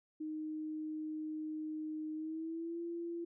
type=tone with pitch glide; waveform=sine; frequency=310 to 340 Hz; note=D#4 to F4; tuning=-6 to -46 cents; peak=-38 dBFS; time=0.2-3.25 s; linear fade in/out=10 ms; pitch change=+160 cents; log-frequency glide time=2.14-2.8 s; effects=none